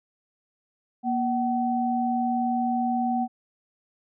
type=tone pair together; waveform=sine; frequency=238.5 / 757.2 Hz; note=A#3 / F#5; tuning=+40 / +40 cents; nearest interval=octave + minor sixth; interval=2000 cents; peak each=-25 dBFS; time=1.03-3.28 s; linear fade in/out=50 ms; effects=none